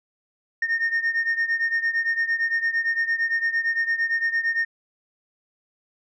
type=beating tone pair; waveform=sine; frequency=1831 / 1839.8 Hz; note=A#6 / A#6; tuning=-32 / -23 cents; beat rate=8.8 Hz; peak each=-21 / -24 dBFS; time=0.62-4.65 s; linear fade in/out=5 ms; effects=tanh soft clip ceiling -17 dBFS